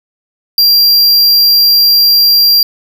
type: tone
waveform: square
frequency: 4750 Hz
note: D8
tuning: 19 cents sharp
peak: -5 dBFS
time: 0.58-2.63 s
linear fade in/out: 2 ms
effects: 7-bit